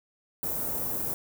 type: band-stop noise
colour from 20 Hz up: white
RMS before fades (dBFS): -31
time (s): 0.43-1.14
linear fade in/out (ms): 0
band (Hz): 680 to 16000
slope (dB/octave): 12
effects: none